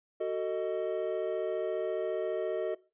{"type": "chord", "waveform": "triangle", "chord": "D# diminished", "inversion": "first", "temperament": "just", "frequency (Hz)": [373.4, 448, 622.3], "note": ["F#4", "A4", "D#5"], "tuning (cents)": [16, 31, 0], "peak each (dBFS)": -32, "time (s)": [0.2, 2.75], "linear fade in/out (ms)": 10, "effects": ["noise-tail reverb RT60 0.3 s tail -19 dB re dry", "resampled to 8000 Hz"]}